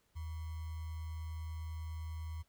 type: tone with sample-and-hold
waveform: sine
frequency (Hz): 80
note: D#2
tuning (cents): +49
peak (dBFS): -39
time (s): 0.15-2.43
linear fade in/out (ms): 20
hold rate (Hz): 1050
effects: pink hiss -75 dBFS RMS until 2.48 s